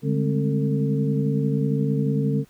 sine tone cluster, 144.6 / 199.9 / 211 / 265.7 / 448.3 Hz, D3 / G3 / G#3 / C4 / A4, -27 / +34 / +28 / +27 / +32 cents, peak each -22 / -29 / -27 / -27 / -29 dBFS, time 0.02-2.45 s, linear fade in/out 50 ms, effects pink hiss -58 dBFS RMS until 2.49 s

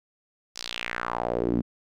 sawtooth tone with band-pass filter sweep, 59.2 Hz, A#1, 27 cents sharp, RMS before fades -29 dBFS, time 0.55-1.62 s, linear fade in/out 20 ms, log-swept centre 5700 to 230 Hz, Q 3.1, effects none

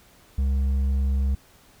sine tone with hard clipping, 67.8 Hz, C#2, 38 cents flat, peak -21 dBFS, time 0.38-1.35 s, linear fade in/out 5 ms, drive 4 dB, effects pink hiss -55 dBFS RMS until 1.8 s

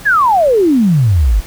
sine exponential sweep, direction down, 1760 to 45 Hz, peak -7 dBFS, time 0.05-1.41 s, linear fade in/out 20 ms, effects pink hiss -34 dBFS RMS until 1.46 s

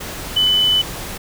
sine tone in noise, 3000 Hz, F#7, 23 cents sharp, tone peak -12 dBFS, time 0.36-0.82 s, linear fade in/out 10 ms, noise pink, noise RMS -29 dBFS, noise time 0-1.18 s, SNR +14 dB, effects none

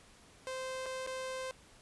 sawtooth tone with dropouts, 520 Hz, C5, 11 cents flat, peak -34 dBFS, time 0.47-1.51 s, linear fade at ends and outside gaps 0 ms, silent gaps 0.859-0.863 / 1.065-1.073 s, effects pink hiss -60 dBFS RMS until 1.81 s + resampled to 24000 Hz

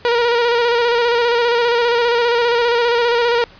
sawtooth tone with vibrato, 474 Hz, A#4, 29 cents sharp, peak -9 dBFS, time 0.05-3.44 s, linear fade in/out 0 ms, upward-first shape square, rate 15 Hz, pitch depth 31 cents each way, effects pink hiss -44 dBFS RMS until 3.59 s + resampled to 11025 Hz

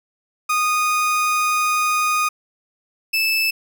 30% pulse tone pair in turn, 1236 / 2627 Hz, D#6 / E7, -12 / -7 cents, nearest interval octave + minor second, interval 1305 cents, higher second, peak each -14 dBFS, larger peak neither, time 0.49-2.29 / 3.13-3.51 s, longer first, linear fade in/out 10 ms, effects none

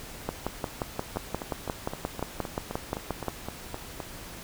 two click trains, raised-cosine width 1 ms, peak -19 / -14 dBFS, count 12 / 18, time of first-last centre 1.16-4.002 / 0.29-3.283 s, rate 3.87 / 5.68 Hz, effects pink hiss -43 dBFS RMS until 4.43 s

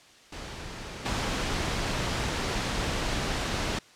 pink noise with level steps, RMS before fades -39 / -29 dBFS, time 0.32-3.79 s, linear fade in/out 5 ms, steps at 1.05 s, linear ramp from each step 10 ms, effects white hiss -54 dBFS RMS until 3.95 s + low-pass 6000 Hz 12 dB/octave

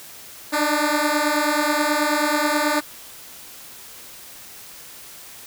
10% pulse beating tone pair, 293.7 / 303 Hz, D4 / D#4, 0 / -46 cents, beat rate 9.3 Hz, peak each -13 dBFS, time 0.52-2.81 s, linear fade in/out 20 ms, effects white hiss -41 dBFS RMS until 5.46 s

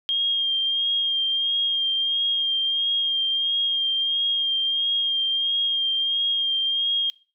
sine tone with vibrato, 3220 Hz, G7, 46 cents sharp, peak -20 dBFS, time 0.09-7.1 s, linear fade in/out 0 ms, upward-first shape sine, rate 1.5 Hz, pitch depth 25 cents each way, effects noise-tail reverb RT60 0.4 s tail -24 dB re dry

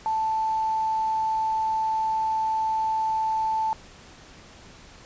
sine tone with quantisation, 880 Hz, A5, in tune, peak -22 dBFS, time 0.06-3.73 s, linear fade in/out 0 ms, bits 7, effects pink hiss -48 dBFS RMS until 5.05 s + resampled to 16000 Hz

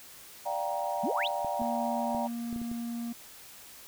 sine chord, G minor seventh, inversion second, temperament just, 588 / 705.6 / 784 / 940.8 Hz, D5 / F5 / G5 / Bb5, +2 / +18 / 0 / +16 cents, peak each -35 dBFS, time 0.45-2.28 s, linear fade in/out 20 ms
sine exponential sweep, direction up, 181.5 to 4303 Hz, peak -29 dBFS, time 1.03-1.28 s, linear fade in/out 10 ms
clicks, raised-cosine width 3 ms, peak -30 dBFS, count 7, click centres 1.447 / 1.617 / 2.148 / 2.528 / 2.562 / 2.616 / 2.715 s
triangle tone, 234.9 Hz, A#3, 13 cents sharp, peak -31 dBFS, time 1.59-3.13 s, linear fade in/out 10 ms
effects white hiss -50 dBFS RMS until 3.87 s

